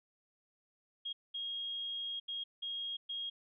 sine tone bursts at uneven times, 3264 Hz, G#7, 31 cents flat, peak -37 dBFS, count 5, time 1.05-1.13 / 1.34-2.2 / 2.28-2.44 / 2.62-2.97 / 3.09-3.3 s, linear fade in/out 10 ms, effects none

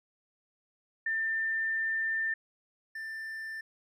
sine / triangle tone pair in turn, 1792 / 1780.6 Hz, A6 / A6, +31 / +20 cents, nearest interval unison, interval 11 cents, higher first, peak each -28 / -35 dBFS, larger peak first, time 1.06-2.34 / 2.95-3.61 s, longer first, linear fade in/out 5 ms, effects none

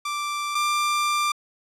sawtooth tone pair in turn, 1175 / 1186.6 Hz, D6 / D6, +1 / +18 cents, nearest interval unison, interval 17 cents, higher second, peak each -22 / -17 dBFS, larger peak second, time 0.05-0.55 / 0.55-1.32 s, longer second, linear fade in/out 5 ms, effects low-pass 10000 Hz 12 dB/octave

